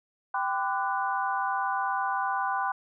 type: chord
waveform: sine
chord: G major seventh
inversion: none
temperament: equal with one note detuned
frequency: 784 / 1012 / 1174.7 / 1480 Hz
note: G5 / B5 / D6 / F#6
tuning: 0 / +42 / 0 / 0 cents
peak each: -30 / -30 / -34 / -33 dBFS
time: 0.34-2.72 s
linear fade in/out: 5 ms
effects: none